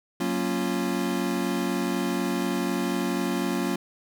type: chord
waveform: square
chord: Gb major seventh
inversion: none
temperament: equal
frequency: 185 / 233.1 / 277.2 / 349.2 Hz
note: Gb3 / Bb3 / Db4 / F4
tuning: 0 / 0 / 0 / 0 cents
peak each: -31 dBFS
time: 0.2-3.76 s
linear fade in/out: 5 ms
effects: none